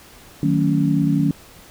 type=chord; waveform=sine; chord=D# half-diminished seventh; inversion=none; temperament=just; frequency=155.56 / 186.68 / 224 / 280 Hz; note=D#3 / F#3 / A3 / C#4; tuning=0 / +16 / +31 / +18 cents; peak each=-19 / -22 / -24 / -19 dBFS; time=0.43-1.31 s; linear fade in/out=2 ms; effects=pink hiss -45 dBFS RMS until 1.7 s